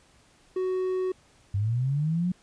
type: tone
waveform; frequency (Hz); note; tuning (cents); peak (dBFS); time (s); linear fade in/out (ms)
triangle; 371.6; F#4; +7; -23; 0.56-1.12; 5
type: linear sweep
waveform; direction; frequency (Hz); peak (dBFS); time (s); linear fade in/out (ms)
sine; up; 95.5 to 184.5; -23; 1.54-2.32; 5
effects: pink hiss -60 dBFS RMS until 2.42 s + resampled to 22050 Hz